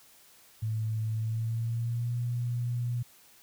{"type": "tone with pitch glide", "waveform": "sine", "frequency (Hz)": [110.1, 120.76], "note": ["A2", "B2"], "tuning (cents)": [2, -38], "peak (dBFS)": -28, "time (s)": [0.62, 3.03], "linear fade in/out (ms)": 10, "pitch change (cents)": 160, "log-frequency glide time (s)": [1.13, 2.2], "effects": ["white hiss -58 dBFS RMS until 3.42 s"]}